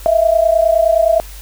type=tone pair together; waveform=sine; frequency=643 / 672.7 Hz; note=E5 / E5; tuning=-43 / +35 cents; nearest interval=minor second; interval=78 cents; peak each=-12 dBFS; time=0.06-1.2 s; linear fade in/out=0 ms; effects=added 50 Hz sine -31 dBFS peak until 1.41 s + white hiss -38 dBFS RMS until 1.41 s